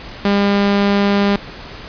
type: tone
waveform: sawtooth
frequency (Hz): 201.1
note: G3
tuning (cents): +44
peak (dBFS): -8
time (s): 0.25-1.36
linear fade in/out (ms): 2
effects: pink hiss -33 dBFS RMS until 1.88 s + resampled to 11025 Hz